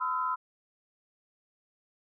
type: tone cluster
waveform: sine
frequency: 1014 / 1286 / 1365 Hz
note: B5 / E6 / F6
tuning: +45 / -43 / -40 cents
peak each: -30 / -33 / -35 dBFS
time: 0-0.36 s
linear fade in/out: 20 ms
effects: none